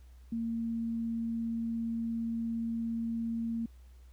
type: tone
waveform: sine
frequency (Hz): 229.3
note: A#3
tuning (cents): -28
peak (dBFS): -31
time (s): 0.32-3.66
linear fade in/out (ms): 5
effects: added 62 Hz sine -51 dBFS peak until 4.12 s + pink hiss -69 dBFS RMS until 4.12 s